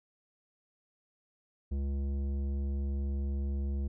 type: tone with tanh clipping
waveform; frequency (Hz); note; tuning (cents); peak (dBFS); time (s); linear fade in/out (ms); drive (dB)
sine; 69.4; C#2; +3; -32; 1.71-3.88; 10; 12
effects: none